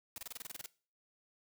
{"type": "noise bursts", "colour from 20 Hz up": "white", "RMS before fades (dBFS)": -44, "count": 11, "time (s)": [0.16, 0.661], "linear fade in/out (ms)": 2, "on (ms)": 21, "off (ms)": 27, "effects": ["noise-tail reverb RT60 0.4 s tail -21 dB re dry"]}